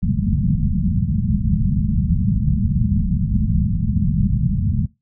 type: low-pass noise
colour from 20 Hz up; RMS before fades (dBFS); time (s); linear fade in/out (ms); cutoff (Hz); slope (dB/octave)
white; -18; 0.02-4.86; 10; 220; 96
effects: noise-tail reverb RT60 0.2 s tail -18 dB re dry